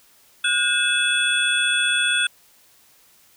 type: tone cluster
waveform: sine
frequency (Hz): 1451 / 1586 / 2604 / 3418 / 8670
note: F#6 / G6 / E7 / G#7 / C#9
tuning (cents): -34 / +20 / -22 / +49 / -39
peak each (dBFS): -22 / -27 / -24 / -22 / -28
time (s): 0.44-2.27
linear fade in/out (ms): 5
effects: white hiss -55 dBFS RMS until 3.36 s